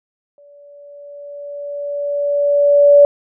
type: tone with exponential growth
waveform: sine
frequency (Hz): 575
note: D5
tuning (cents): -37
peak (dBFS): -3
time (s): 0.38-3.05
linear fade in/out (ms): 1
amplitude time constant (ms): 580
effects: none